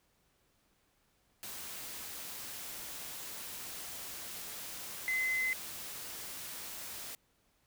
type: tone in noise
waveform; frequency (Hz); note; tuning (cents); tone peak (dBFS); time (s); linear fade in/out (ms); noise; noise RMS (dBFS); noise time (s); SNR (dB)
sine; 2045; C7; -40; -30; 5.08-5.53; 0; white; -44; 1.43-7.15; +11
effects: pink hiss -73 dBFS RMS until 7.66 s